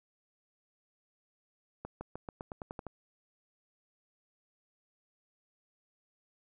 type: accelerating click train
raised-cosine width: 1 ms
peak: -26 dBFS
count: 10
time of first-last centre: 1.85-2.867 s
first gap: 160 ms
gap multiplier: 0.91
effects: none